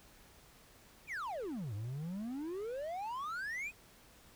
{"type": "exponential two-way sweep", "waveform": "triangle", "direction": "down then up", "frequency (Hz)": [2575, 98, 2575], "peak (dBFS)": -36, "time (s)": [1.07, 3.72], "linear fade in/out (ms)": 50, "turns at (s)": 1.74, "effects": ["pink hiss -61 dBFS RMS until 4.35 s"]}